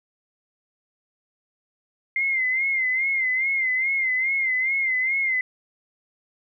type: tone with vibrato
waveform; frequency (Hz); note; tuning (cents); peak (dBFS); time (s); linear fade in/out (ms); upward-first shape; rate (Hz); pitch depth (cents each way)
sine; 2093; C7; 0; -20; 2.16-5.41; 2; sine; 2.4; 71
effects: none